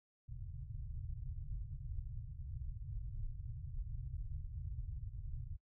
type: low-pass noise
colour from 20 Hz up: pink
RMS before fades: -44 dBFS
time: 0.28-5.57 s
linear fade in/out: 20 ms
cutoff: 140 Hz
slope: 96 dB/octave
effects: noise-tail reverb RT60 0.1 s tail -24 dB re dry